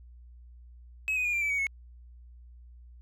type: tone with pitch steps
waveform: triangle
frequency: 2563 / 2497 / 2433 / 2371 / 2310 / 2251 / 2193 Hz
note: E7 / D#7 / D#7 / D7 / D7 / C#7 / C#7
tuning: -49 / +6 / -39 / +16 / -29 / +26 / -19 cents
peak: -24 dBFS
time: 1.08-1.668 s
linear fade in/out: 0 ms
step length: 84 ms
effects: tanh soft clip ceiling -20 dBFS + added 60 Hz sine -48 dBFS peak until 3.01 s